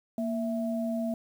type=tone pair together; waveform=sine; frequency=233.1 / 659.3 Hz; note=A#3 / E5; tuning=0 / 0 cents; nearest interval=octave + tritone; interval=1800 cents; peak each=-29 / -33 dBFS; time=0.18-1.14 s; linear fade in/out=2 ms; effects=9-bit